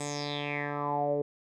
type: tone with low-pass filter sweep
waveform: 10% pulse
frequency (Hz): 145.3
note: D3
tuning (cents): -18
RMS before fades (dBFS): -32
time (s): 0-1.22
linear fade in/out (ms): 5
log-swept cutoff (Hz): 8300 to 450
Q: 6.1
effects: none